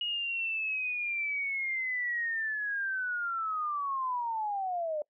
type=linear sweep; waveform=sine; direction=down; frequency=2891 to 587.3 Hz; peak=-30 dBFS; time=0.01-5.02 s; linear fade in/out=2 ms; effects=noise-tail reverb RT60 0.1 s tail -23 dB re dry